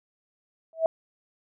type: tone with exponential growth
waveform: sine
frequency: 650 Hz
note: E5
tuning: 24 cents flat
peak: -14 dBFS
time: 0.73-0.86 s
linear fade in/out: 1 ms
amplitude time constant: 28 ms
effects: none